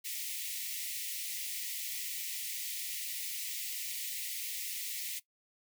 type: high-pass noise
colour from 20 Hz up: white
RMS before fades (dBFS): -39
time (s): 0.04-5.2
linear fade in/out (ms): 20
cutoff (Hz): 1900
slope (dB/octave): 96
effects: noise-tail reverb RT60 0.1 s tail -18 dB re dry